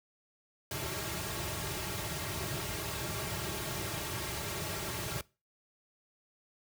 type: noise with comb filter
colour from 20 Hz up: pink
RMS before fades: -37 dBFS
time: 0.71-5.21 s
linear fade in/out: 2 ms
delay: 4 ms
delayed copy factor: -0.75
effects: noise-tail reverb RT60 0.3 s tail -22 dB re dry + high-pass 60 Hz 12 dB/octave